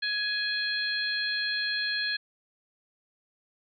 harmonic tone, 836 Hz, G#5, 11 cents sharp, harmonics 2 / 3 / 4 / 5, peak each -30 / -38 / -36 / -31 dBFS, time 0.02-2.17 s, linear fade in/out 10 ms, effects none

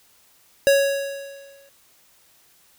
square tone with exponential decay, 555 Hz, C#5, 2 cents sharp, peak -12 dBFS, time 0.67-1.69 s, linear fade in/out 0 ms, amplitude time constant 220 ms, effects white hiss -57 dBFS RMS until 2.78 s

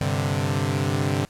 sawtooth chord, G suspended fourth, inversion none, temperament equal, 98 / 130.81 / 146.83 Hz, G2 / C3 / D3, 0 / 0 / 0 cents, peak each -22 dBFS, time 0.01-1.25 s, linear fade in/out 0 ms, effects pink hiss -55 dBFS RMS until 1.29 s + low-pass 11000 Hz 12 dB/octave

